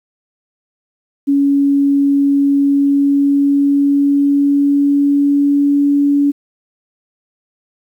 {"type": "tone with pitch glide", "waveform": "sine", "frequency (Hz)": [280.5, 284.9], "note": ["C#4", "C#4"], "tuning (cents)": [21, 48], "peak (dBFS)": -9, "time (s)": [1.27, 6.32], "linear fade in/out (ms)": 20, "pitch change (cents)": 27, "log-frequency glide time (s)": [2.59, 5.88], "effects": ["8-bit"]}